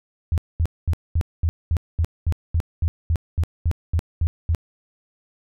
sine tone bursts, 82.41 Hz, E2, in tune, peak -16 dBFS, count 16, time 0.32-4.548 s, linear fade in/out 0 ms, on 58 ms, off 220 ms, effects none

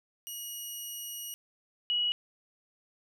10% pulse / sine tone pair in turn, 2900 / 2916 Hz, F#7 / F#7, -35 / -26 cents, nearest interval unison, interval 9 cents, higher second, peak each -30 / -26 dBFS, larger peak second, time 0.27-1.34 / 1.9-2.12 s, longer first, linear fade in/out 0 ms, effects none

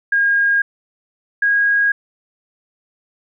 sine tone pair in turn, 1625 / 1640.1 Hz, G#6 / G#6, -38 / -22 cents, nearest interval unison, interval 16 cents, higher second, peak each -12 dBFS, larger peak neither, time 0.12-0.62 / 1.42-1.92 s, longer neither, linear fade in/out 5 ms, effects none

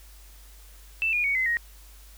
sine tone with pitch steps, 2657 / 2436 / 2234 / 2049 / 1878.8 Hz, E7 / D#7 / C#7 / C7 / A#6, +13 / -37 / +13 / -37 / +13 cents, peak -22 dBFS, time 1.02-1.57 s, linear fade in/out 0 ms, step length 110 ms, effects added 50 Hz sine -47 dBFS peak until 2.17 s + white hiss -54 dBFS RMS until 2.17 s

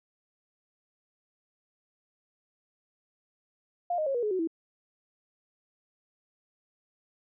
sine tone with pitch steps, 703 / 619.1 / 545.2 / 480.2 / 422.9 / 372.4 / 328 Hz, F5 / D#5 / C#5 / B4 / G#4 / F#4 / E4, +11 / -9 / -29 / -49 / +31 / +11 / -9 cents, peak -26 dBFS, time 3.9-4.474 s, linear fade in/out 5 ms, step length 82 ms, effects none

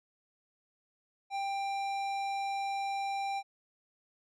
sine tone with tanh clipping, 790 Hz, G5, 13 cents sharp, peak -34 dBFS, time 1.3-3.43 s, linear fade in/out 50 ms, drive 15 dB, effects none

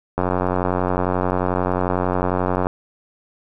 click train, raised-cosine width 1 ms, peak -6 dBFS, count 228, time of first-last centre 0.18-2.669 s, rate 91.2 Hz, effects none

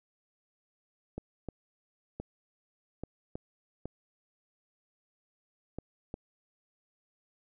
clicks, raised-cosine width 2 ms, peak -24 dBFS, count 8, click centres 1.18 / 1.487 / 2.2 / 3.036 / 3.355 / 3.856 / 5.786 / 6.141 s, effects none

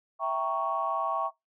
sine chord, E diminished seventh, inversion none, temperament equal, 659.3 / 784 / 932.3 / 1108.7 Hz, E5 / G5 / Bb5 / Db6, 0 / 0 / 0 / 0 cents, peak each -32 / -33 / -35 / -29 dBFS, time 0.19-1.31 s, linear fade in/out 50 ms, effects noise-tail reverb RT60 0.2 s tail -24 dB re dry + tanh soft clip ceiling -16 dBFS

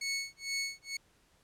20% pulse tone with tremolo, 2208 Hz, C#7, 7 cents flat, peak -26 dBFS, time 0.01-0.97 s, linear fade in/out 5 ms, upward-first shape sine, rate 2.2 Hz, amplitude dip 100%, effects pink hiss -68 dBFS RMS until 1.43 s + low-pass 11000 Hz 12 dB/octave

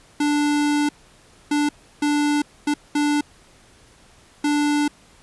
square tone bursts at uneven times, 293.7 Hz, D4, in tune, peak -18 dBFS, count 6, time 0.2-0.89 / 1.51-1.69 / 2.02-2.42 / 2.67-2.74 / 2.95-3.21 / 4.44-4.88 s, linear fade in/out 5 ms, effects pink hiss -52 dBFS RMS until 5.22 s + resampled to 24000 Hz

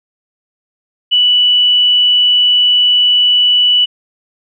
triangle tone with hard clipping, 2960 Hz, F#7, in tune, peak -7 dBFS, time 1.11-3.86 s, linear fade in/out 20 ms, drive 3 dB, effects resampled to 22050 Hz

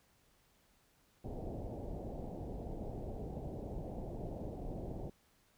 pink low-pass noise, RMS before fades -43 dBFS, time 1.24-5.1 s, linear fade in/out 5 ms, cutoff 760 Hz, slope 48 dB/octave, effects pink hiss -71 dBFS RMS until 5.57 s

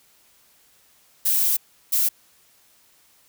violet noise bursts at uneven times, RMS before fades -20 dBFS, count 2, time 1.25-1.57 / 1.92-2.09 s, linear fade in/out 10 ms, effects white hiss -58 dBFS RMS until 3.28 s

